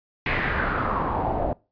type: noise with low-pass filter sweep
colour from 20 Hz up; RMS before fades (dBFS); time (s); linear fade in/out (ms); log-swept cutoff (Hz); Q
pink; -25; 0.26-1.53; 2; 2300 to 620; 3.5
effects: noise-tail reverb RT60 0.3 s tail -23 dB re dry + resampled to 11025 Hz